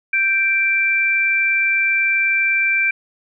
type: tone pair together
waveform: sine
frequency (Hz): 1568 / 2349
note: G6 / D7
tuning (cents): 0 / 0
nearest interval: perfect fifth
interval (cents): 700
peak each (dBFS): -21 / -15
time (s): 0.13-2.91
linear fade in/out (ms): 5
effects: none